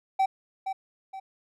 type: tone with echo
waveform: triangle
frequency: 770 Hz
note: G5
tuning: 31 cents flat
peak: -18 dBFS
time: 0.19-0.26 s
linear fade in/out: 10 ms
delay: 470 ms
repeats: 2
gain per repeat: -8 dB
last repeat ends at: 1.2 s
effects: none